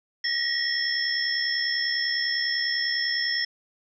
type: tone cluster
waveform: sine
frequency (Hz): 1866 / 1936 / 3311 / 5340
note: A#6 / B6 / G#7 / E8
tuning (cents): +1 / -35 / -6 / +22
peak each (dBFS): -30 / -30 / -34 / -26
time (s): 0.24-3.45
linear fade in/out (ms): 5
effects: none